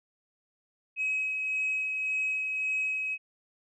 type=tone with tremolo; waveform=sine; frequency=2548 Hz; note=D#7; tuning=41 cents sharp; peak=-25 dBFS; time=0.96-3.18 s; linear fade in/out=50 ms; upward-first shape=sine; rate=1.8 Hz; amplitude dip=35%; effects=tanh soft clip ceiling -23 dBFS